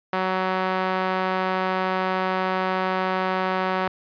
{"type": "tone with band-pass filter", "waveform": "sawtooth", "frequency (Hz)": 186.8, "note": "F#3", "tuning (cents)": 17, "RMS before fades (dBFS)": -24, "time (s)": [0.13, 3.88], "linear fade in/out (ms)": 2, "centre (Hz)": 1100, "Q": 0.97, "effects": ["resampled to 11025 Hz"]}